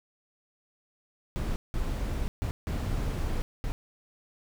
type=noise bursts at uneven times; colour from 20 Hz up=brown; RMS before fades=-30 dBFS; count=5; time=1.36-1.56 / 1.74-2.28 / 2.42-2.51 / 2.67-3.42 / 3.64-3.72 s; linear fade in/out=0 ms; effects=none